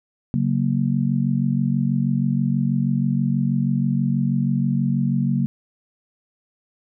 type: chord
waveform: sine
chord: F# major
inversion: second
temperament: just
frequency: 138.75 / 185 / 231.2 Hz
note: C#3 / F#3 / A#3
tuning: +2 / 0 / -14 cents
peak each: -21 / -23 / -22 dBFS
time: 0.34-5.46 s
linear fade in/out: 0 ms
effects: none